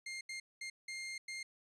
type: tone bursts at uneven times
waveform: sawtooth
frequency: 2116 Hz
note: C7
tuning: 19 cents sharp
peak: -38 dBFS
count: 5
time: 0.06-0.21 / 0.29-0.4 / 0.61-0.7 / 0.88-1.18 / 1.28-1.43 s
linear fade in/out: 5 ms
effects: resampled to 22050 Hz